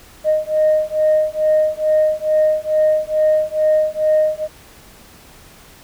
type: beating tone pair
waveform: sine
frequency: 617 / 619.3 Hz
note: D#5 / D#5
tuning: -15 / -8 cents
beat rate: 2.3 Hz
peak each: -15 dBFS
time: 0.24-4.48 s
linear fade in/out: 50 ms
effects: tanh soft clip ceiling -7 dBFS + pink hiss -44 dBFS RMS until 5.83 s